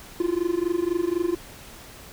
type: tone with amplitude modulation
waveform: triangle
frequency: 346.6 Hz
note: F4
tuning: 13 cents flat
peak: -16 dBFS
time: 0.2-1.35 s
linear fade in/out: 2 ms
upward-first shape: sine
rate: 24 Hz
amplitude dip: 90%
effects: pink hiss -44 dBFS RMS until 2.12 s